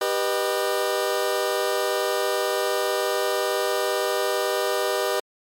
sawtooth chord, G augmented, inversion none, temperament just, 392 / 490 / 612.5 Hz, G4 / B4 / D#5, 0 / -14 / -27 cents, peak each -22 dBFS, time 0.01-5.2 s, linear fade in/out 5 ms, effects MP3 64 kbps

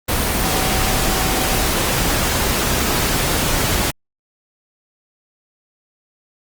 sine tone in noise, 758 Hz, F#5, 42 cents sharp, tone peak -27 dBFS, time 0.42-1.67 s, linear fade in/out 10 ms, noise pink, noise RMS -18 dBFS, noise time 0.08-3.91 s, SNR -12 dB, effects Opus 24 kbps

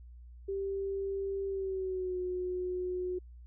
sine tone with pitch glide, 392 to 363.6 Hz, G4 to F#4, 0 to -30 cents, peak -32 dBFS, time 0.48-3.19 s, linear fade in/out 10 ms, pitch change -130 cents, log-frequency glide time 1.47-2.18 s, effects added 60 Hz sine -48 dBFS peak until 3.46 s

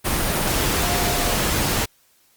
sine tone in noise, 706 Hz, F5, 19 cents sharp, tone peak -28 dBFS, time 0.81-1.37 s, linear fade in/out 20 ms, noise pink, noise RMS -21 dBFS, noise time 0.04-1.86 s, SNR -10 dB, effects white hiss -59 dBFS RMS until 2.36 s + Opus 32 kbps

